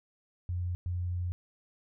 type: tone bursts at uneven times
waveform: sine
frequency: 88.8 Hz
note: F2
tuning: 29 cents sharp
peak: -30 dBFS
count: 2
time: 0.49-0.75 / 0.86-1.32 s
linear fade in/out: 0 ms
effects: none